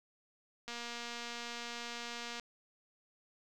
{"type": "click train", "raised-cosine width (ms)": 0.2, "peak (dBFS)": -26, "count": 408, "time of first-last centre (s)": [0.68, 2.397], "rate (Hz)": 237, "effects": []}